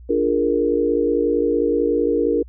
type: chord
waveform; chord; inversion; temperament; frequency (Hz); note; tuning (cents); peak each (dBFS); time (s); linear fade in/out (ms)
sine; Bb dominant seventh; first; equal; 293.7 / 349.2 / 415.3 / 466.2; D4 / F4 / Ab4 / Bb4; 0 / 0 / 0 / 0; -22 / -23 / -23 / -19; 0.09-2.43; 10
effects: added 60 Hz sine -38 dBFS peak until 2.48 s